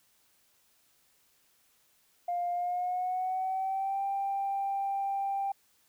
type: tone with pitch glide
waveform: sine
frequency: 703 to 789.1 Hz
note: F5 to G5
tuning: +11 to +11 cents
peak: -28 dBFS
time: 2.28-5.52 s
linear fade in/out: 5 ms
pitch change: +200 cents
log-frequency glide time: 2.52-4.03 s
effects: tanh soft clip ceiling -24 dBFS + white hiss -68 dBFS RMS until 5.88 s